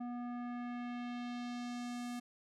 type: tone with low-pass filter sweep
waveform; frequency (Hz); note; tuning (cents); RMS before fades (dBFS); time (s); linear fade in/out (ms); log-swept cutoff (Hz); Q
square; 242.7; B3; -30; -42; 0-2.2; 10; 900 to 11000; 1.1
effects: none